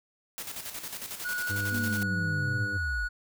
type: noise with tremolo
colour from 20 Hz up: white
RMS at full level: -37 dBFS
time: 0.38-2.03 s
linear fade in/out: 0 ms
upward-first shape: square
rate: 11 Hz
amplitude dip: 55%
type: tone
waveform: triangle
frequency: 1461 Hz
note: F#6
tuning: 22 cents flat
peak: -28 dBFS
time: 1.24-3.09 s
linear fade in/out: 20 ms
type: harmonic tone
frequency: 100.5 Hz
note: G2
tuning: 44 cents sharp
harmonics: 1 / 2 / 3 / 4 / 5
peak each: -32 / -43 / -42 / -50 / -46 dBFS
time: 1.49-2.78 s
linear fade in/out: 20 ms
type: linear sweep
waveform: sine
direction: down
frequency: 249.9 to 41.97 Hz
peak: -31 dBFS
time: 1.7-3.09 s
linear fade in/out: 50 ms
effects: none